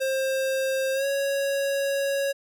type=tone with pitch glide; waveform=square; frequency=531 to 554.2 Hz; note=C5 to C#5; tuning=+25 to -1 cents; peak=-24 dBFS; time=0-2.33 s; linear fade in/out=20 ms; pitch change=+74 cents; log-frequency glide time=0.93-1.06 s; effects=none